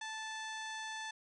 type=harmonic tone; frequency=877 Hz; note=A5; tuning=6 cents flat; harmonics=1 / 2 / 3 / 4 / 5 / 6 / 7 / 8 / 9 / 10; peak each=-45 / -44 / -53 / -49 / -55 / -61 / -52 / -64 / -62 / -62 dBFS; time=0.01-1.11 s; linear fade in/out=5 ms; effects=none